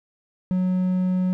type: tone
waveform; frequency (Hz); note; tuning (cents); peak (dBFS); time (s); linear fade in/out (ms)
triangle; 183.8; F#3; -11; -17; 0.51-1.33; 0
effects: none